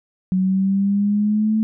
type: exponential sweep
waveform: sine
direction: up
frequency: 185 to 220 Hz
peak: -15 dBFS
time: 0.32-1.63 s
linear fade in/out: 0 ms
effects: none